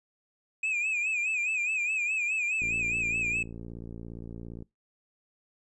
triangle tone with vibrato, 2500 Hz, D#7, 8 cents sharp, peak -25 dBFS, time 0.63-3.43 s, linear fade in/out 5 ms, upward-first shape sine, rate 4.8 Hz, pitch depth 90 cents each way
click train, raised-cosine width 3 ms, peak -29 dBFS, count 116, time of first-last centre 2.62-4.623 s, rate 57.4 Hz
effects noise-tail reverb RT60 0.2 s tail -23 dB re dry + resampled to 24000 Hz

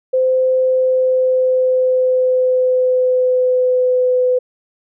sine tone with pitch glide, 516 to 503.1 Hz, C5 to B4, -24 to +32 cents, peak -11 dBFS, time 0.13-4.39 s, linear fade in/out 10 ms, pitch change -44 cents, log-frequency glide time 0.56-4.25 s, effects none

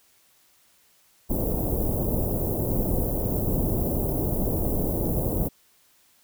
pink band-stop noise, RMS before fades -25 dBFS, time 1.29-5.49 s, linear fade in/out 20 ms, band 610 to 14000 Hz, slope 24 dB/octave, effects white hiss -61 dBFS RMS until 6.23 s

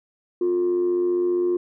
sine tone with amplitude modulation, 354.5 Hz, F4, 26 cents sharp, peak -15 dBFS, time 0.41-1.57 s, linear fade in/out 5 ms, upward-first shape sine, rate 95.1 Hz, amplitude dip 50%, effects tanh soft clip ceiling -15 dBFS

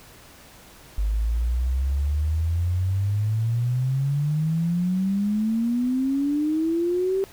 sine exponential sweep, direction up, 50.5 to 392 Hz, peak -20 dBFS, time 0.98-7.24 s, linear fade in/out 0 ms, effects pink hiss -48 dBFS RMS until 7.32 s

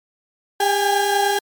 35% pulse tone cluster, 400.8 / 798 / 828 Hz, G4 / G5 / G#5, +38 / +31 / -5 cents, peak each -19 dBFS, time 0.6-1.39 s, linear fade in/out 5 ms, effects MP3 96 kbps

